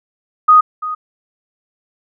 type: tone with echo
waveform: sine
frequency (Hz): 1244.5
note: D#6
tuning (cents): 0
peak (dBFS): -4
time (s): 0.48-0.61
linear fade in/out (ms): 10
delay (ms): 340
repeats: 1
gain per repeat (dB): -15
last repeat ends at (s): 0.95
effects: none